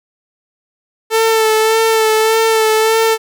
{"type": "tone with vibrato", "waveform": "sawtooth", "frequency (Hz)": 442.6, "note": "A4", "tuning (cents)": 10, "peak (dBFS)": -6, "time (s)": [1.1, 3.18], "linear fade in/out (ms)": 50, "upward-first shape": "sine", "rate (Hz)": 1.7, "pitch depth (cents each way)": 26, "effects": []}